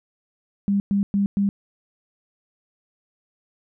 sine tone bursts, 200 Hz, G3, 35 cents sharp, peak -17 dBFS, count 4, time 0.68-1.49 s, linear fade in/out 0 ms, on 120 ms, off 110 ms, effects none

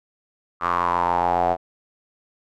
square tone with band-pass filter sweep, 43.65 Hz, F1, in tune, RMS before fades -21 dBFS, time 0.6-1.57 s, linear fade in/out 50 ms, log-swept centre 1200 to 700 Hz, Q 6.2, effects none

